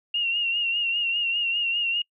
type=tone with vibrato; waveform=sine; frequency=2794 Hz; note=F7; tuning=in tune; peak=-22 dBFS; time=0.14-2.02 s; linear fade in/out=5 ms; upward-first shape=sine; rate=5 Hz; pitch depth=49 cents each way; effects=noise-tail reverb RT60 0.1 s tail -26 dB re dry